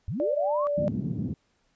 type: linear sweep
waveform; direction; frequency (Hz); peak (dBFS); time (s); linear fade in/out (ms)
sine; up; 72.5 to 1168; -28; 0.08-0.67; 0
type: tone with vibrato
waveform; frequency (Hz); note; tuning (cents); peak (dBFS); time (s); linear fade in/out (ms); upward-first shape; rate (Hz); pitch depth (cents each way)
sine; 587; D5; -1; -24; 0.2-0.88; 0; triangle; 3.4; 25
type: band-pass noise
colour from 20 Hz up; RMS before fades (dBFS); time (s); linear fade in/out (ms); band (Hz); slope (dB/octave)
white; -30; 0.77-1.34; 10; 100 to 230; 24
effects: pink hiss -70 dBFS RMS until 1.75 s + resampled to 16000 Hz